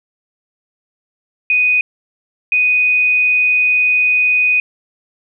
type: tone pair in turn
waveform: sine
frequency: 2489 / 2489 Hz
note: D#7 / D#7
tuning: 0 / 0 cents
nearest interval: unison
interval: 0 cents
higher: neither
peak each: -10 dBFS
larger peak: neither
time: 1.5-1.81 / 2.52-4.6 s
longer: second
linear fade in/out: 2 ms
effects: none